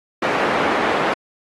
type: band-pass noise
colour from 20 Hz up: pink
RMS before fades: -20 dBFS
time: 0.22-1.14 s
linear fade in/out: 5 ms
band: 350 to 1800 Hz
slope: 12 dB/octave
effects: AAC 32 kbps